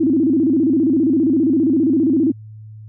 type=tone with vibrato; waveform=sine; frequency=292 Hz; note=D4; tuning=10 cents flat; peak=-12 dBFS; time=0-2.32 s; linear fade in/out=10 ms; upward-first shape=square; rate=15 Hz; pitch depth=190 cents each way; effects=added 108 Hz sine -34 dBFS peak until 2.88 s

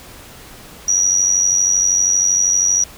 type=tone with amplitude modulation; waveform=sine; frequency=5790 Hz; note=F#8; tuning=38 cents flat; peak=-9 dBFS; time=0.88-2.84 s; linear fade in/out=5 ms; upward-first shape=sine; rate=92.7 Hz; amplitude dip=65%; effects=pink hiss -39 dBFS RMS until 2.97 s

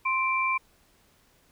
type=tone pair together; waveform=sine; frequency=1046.4 / 2349 Hz; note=C6 / D7; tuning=0 / 0 cents; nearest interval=octave + major second; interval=1400 cents; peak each=-26 dBFS; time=0.05-0.58 s; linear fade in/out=10 ms; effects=pink hiss -63 dBFS RMS until 1.51 s

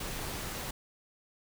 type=noise; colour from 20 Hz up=pink; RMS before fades=-38 dBFS; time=0-0.71 s; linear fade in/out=5 ms; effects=none

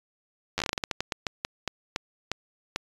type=slowing click train; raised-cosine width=0.2 ms; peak=-10 dBFS; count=19; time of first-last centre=0.58-2.76 s; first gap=10 ms; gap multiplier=1.25; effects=resampled to 24000 Hz

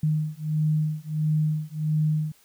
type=beating tone pair; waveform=sine; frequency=153.3 / 154.8 Hz; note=D#3 / D#3; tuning=-25 / -9 cents; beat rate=1.5 Hz; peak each=-25 dBFS; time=0.03-2.32 s; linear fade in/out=5 ms; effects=white hiss -59 dBFS RMS until 2.44 s

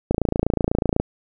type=click train; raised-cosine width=2 ms; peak=-5 dBFS; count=26; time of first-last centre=0.11-1 s; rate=28.1 Hz; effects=none

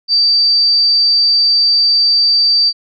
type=tone; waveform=sine; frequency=4647 Hz; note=D8; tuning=19 cents flat; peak=-8 dBFS; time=0.08-2.73 s; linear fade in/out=50 ms; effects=none

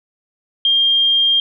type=tone; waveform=sine; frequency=3207 Hz; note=G7; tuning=39 cents sharp; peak=-11 dBFS; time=0.65-1.4 s; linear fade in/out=2 ms; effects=none

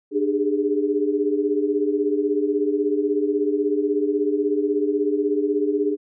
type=tone cluster; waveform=sine; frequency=297.4 / 401.1 / 417.4 Hz; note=D4 / G4 / G#4; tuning=+22 / +40 / +9 cents; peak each=-23 dBFS; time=0.11-5.97 s; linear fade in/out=50 ms; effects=none

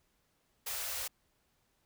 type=band-stop noise; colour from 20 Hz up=white; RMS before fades=-38 dBFS; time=0.66-1.08 s; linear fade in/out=10 ms; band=100 to 430 Hz; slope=96 dB/octave; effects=pink hiss -75 dBFS RMS until 1.85 s

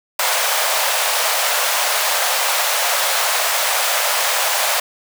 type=high-pass noise; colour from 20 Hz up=pink; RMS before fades=-18 dBFS; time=0.19-4.8 s; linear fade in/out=5 ms; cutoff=550 Hz; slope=48 dB/octave; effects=none

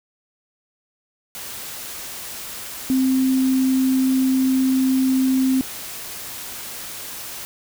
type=tone in noise; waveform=sine; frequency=261.6 Hz; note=C4; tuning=in tune; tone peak=-15 dBFS; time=2.9-5.61 s; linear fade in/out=0 ms; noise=white; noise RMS=-33 dBFS; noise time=1.35-7.45 s; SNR=+15 dB; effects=none

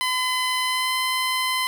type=tone with pitch glide; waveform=15% pulse; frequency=1016 to 1025.4 Hz; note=B5 to C6; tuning=+49 to -35 cents; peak=-15 dBFS; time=0.01-1.67 s; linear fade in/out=0 ms; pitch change=+16 cents; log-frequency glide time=0.64-0.93 s; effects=none

